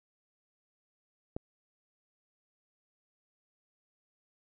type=click; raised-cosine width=2 ms; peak=-22 dBFS; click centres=1.365 s; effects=none